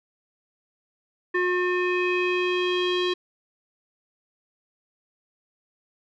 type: tone with low-pass filter sweep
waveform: square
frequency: 360 Hz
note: F#4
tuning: 47 cents flat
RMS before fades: -24 dBFS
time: 1.34-3.14 s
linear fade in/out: 10 ms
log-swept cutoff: 1900 to 3600 Hz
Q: 4.6
effects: none